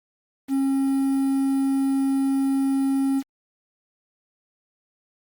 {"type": "tone with quantisation", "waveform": "triangle", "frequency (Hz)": 271.1, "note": "C#4", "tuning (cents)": -38, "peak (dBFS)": -17, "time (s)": [0.48, 3.23], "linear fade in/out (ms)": 50, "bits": 7, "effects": ["Opus 32 kbps"]}